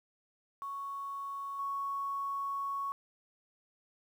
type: tone with level steps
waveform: sine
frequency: 1110 Hz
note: C#6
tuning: 2 cents sharp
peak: -37 / -33 dBFS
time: 0.62-2.92 s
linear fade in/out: 0 ms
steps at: 1.59 s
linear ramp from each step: 2 ms
effects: 10-bit